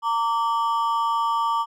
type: ring-modulated tone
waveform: triangle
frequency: 1039 Hz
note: C6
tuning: 12 cents flat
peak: -15 dBFS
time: 0.02-1.66 s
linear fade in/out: 50 ms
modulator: 122 Hz
effects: none